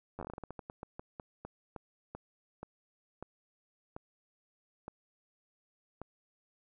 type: slowing click train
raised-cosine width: 1 ms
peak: -28 dBFS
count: 24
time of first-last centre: 0.19-6.016 s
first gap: 10 ms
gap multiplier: 1.24
effects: none